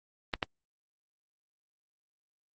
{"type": "clicks", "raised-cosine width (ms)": 0.3, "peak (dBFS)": -12, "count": 2, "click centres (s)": [0.338, 0.428], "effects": ["Opus 24 kbps"]}